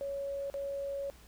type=tone with dropouts; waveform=sine; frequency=557 Hz; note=C#5; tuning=8 cents sharp; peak=-34 dBFS; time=0.01-1.1 s; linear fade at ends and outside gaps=0 ms; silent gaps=0.5-0.541 s; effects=added 59 Hz sine -58 dBFS peak until 1.27 s + pink hiss -59 dBFS RMS until 1.27 s